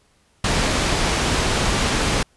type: low-pass noise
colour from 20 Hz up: pink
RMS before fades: -20 dBFS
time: 0.44-2.23 s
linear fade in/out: 5 ms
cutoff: 7500 Hz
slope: 12 dB/octave
effects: pink hiss -60 dBFS RMS until 2.36 s + resampled to 24000 Hz